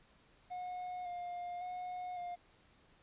triangle tone with vibrato, 716 Hz, F5, 43 cents sharp, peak -38 dBFS, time 0.5-2.36 s, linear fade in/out 20 ms, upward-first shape square, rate 0.9 Hz, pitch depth 21 cents each way, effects pink hiss -67 dBFS RMS until 3.02 s + resampled to 8000 Hz

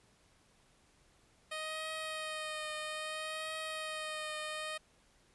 10% pulse tone with vibrato, 622.3 Hz, D#5, in tune, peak -30 dBFS, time 1.51-4.78 s, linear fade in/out 10 ms, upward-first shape triangle, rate 0.61 Hz, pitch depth 27 cents each way, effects pink hiss -68 dBFS RMS until 5.34 s + resampled to 24000 Hz

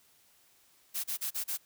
blue noise bursts, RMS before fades -34 dBFS, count 5, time 0.94-1.576 s, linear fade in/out 20 ms, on 100 ms, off 34 ms, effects white hiss -65 dBFS RMS until 1.65 s

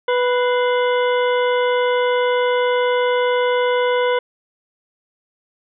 harmonic tone with a mistuned harmonic, 493.9 Hz, B4, in tune, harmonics 1 / 2 / 3 / 4 / 6 / 7, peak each -16 / -22 / -26 / -28 / -32 / -33 dBFS, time 0.08-4.19 s, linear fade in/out 5 ms, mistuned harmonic 4, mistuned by +85 cents, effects none

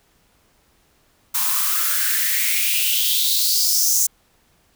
blue noise with high-pass filter sweep, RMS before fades -19 dBFS, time 1.34-4.07 s, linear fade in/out 10 ms, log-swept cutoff 930 to 6700 Hz, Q 5, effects pink hiss -60 dBFS RMS until 4.75 s

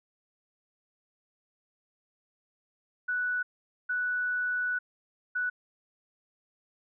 sine tone bursts at uneven times, 1480 Hz, F#6, in tune, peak -27 dBFS, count 3, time 3.08-3.43 / 3.89-4.79 / 5.35-5.5 s, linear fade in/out 10 ms, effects none

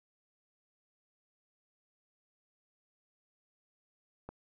click, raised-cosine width 1 ms, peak -29 dBFS, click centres 4.29 s, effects none

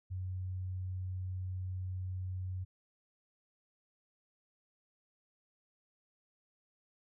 sine tone, 92.5 Hz, F#2, in tune, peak -36 dBFS, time 0.1-2.65 s, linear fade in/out 20 ms, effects none

